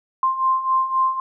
sine beating tone pair, 1046.5 / 1050.3 Hz, C6 / C6, 0 / +6 cents, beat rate 3.8 Hz, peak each -23 / -18 dBFS, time 0.23-1.2 s, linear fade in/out 2 ms, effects none

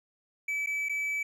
triangle tone with dropouts, 2300 Hz, D7, 37 cents flat, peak -27 dBFS, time 0.48-1.23 s, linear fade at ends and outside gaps 5 ms, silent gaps 0.662-0.67 / 0.887-0.894 s, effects none

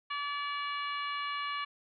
harmonic tone with a mistuned harmonic, 575 Hz, D5, 37 cents flat, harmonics 2 / 3 / 4 / 5 / 6 / 7, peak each -35 / -42 / -41 / -42 / -49 / -49 dBFS, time 0.1-1.65 s, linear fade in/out 10 ms, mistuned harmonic 7, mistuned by +38 cents, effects none

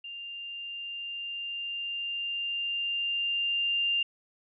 sine tone with level ramp, 2794 Hz, F7, in tune, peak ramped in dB -38 to -24 dBFS, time 0.04-4.03 s, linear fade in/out 5 ms, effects none

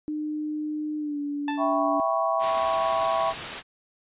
sine tone with pitch glide, 303.4 to 288.7 Hz, D#4 to D4, -44 to -30 cents, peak -27 dBFS, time 0.08-2 s, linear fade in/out 0 ms, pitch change -86 cents, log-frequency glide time 0.98-1.19 s
sawtooth tone with exponential decay, 880 Hz, A5, in tune, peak -22 dBFS, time 1.48-1.83 s, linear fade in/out 2 ms, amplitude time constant 76 ms
sine chord, C# half-diminished seventh, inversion first, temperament equal, 659.3 / 784 / 987.8 / 1108.7 Hz, E5 / G5 / B5 / C#6, 0 / 0 / 0 / 0 cents, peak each -25 / -29 / -30 / -27 dBFS, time 1.57-3.34 s, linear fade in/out 50 ms
white noise, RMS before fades -31 dBFS, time 2.39-3.63 s, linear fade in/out 50 ms
effects resampled to 8000 Hz

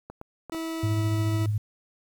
clicks, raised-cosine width 1 ms, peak -25 dBFS, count 4, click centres 0.1 / 0.214 / 0.497 / 0.547 s
40% pulse tone, 325.4 Hz, E4, 22 cents flat, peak -29 dBFS, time 0.52-1.46 s, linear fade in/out 2 ms
sine tone with tremolo, 105.5 Hz, G#2, 28 cents sharp, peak -21 dBFS, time 0.83-1.58 s, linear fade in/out 5 ms, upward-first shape triangle, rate 14 Hz, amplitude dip 40%
effects 9-bit

